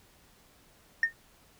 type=tone with exponential decay; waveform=sine; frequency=1829 Hz; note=A#6; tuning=33 cents flat; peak=-16 dBFS; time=1.03-1.13 s; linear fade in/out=2 ms; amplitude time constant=20 ms; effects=tanh soft clip ceiling -18 dBFS + pink hiss -61 dBFS RMS until 1.59 s